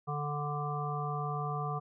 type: harmonic tone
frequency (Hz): 146.83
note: D3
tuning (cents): 0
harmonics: 1 / 3 / 5 / 7 / 8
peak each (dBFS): -35 / -42 / -39 / -44 / -38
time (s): 0.07-1.8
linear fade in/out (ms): 20
effects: none